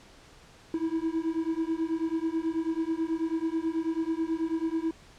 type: beating tone pair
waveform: triangle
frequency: 320.9 / 330.1 Hz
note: E4 / E4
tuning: -46 / +2 cents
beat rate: 9.2 Hz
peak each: -28 dBFS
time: 0.74-4.91 s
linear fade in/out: 2 ms
effects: pink hiss -54 dBFS RMS until 5.18 s + low-pass 7000 Hz 12 dB/octave